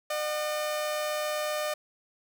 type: tone pair together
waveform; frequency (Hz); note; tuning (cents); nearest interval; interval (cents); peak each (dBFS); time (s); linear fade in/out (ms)
sawtooth; 604.6 / 740; D#5 / F#5; -50 / 0; minor third; 350; -25 / -36; 0.1-1.74; 5
effects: none